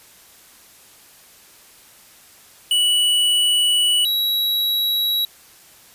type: tone pair in turn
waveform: square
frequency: 2949 / 3878 Hz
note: F#7 / B7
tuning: -6 / -32 cents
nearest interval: perfect fourth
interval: 474 cents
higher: second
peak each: -15 / -18 dBFS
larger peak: first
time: 2.71-4.05 / 4.05-5.25 s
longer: first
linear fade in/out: 2 ms
effects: white hiss -48 dBFS RMS until 5.94 s + resampled to 32000 Hz